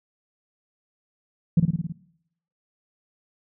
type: tone with echo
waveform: sine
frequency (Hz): 167.8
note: E3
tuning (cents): +31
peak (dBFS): -11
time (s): 1.57-1.6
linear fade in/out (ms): 5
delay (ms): 54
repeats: 6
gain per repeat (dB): -3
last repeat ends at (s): 1.924
effects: noise-tail reverb RT60 0.7 s tail -19 dB re dry + tanh soft clip ceiling -9 dBFS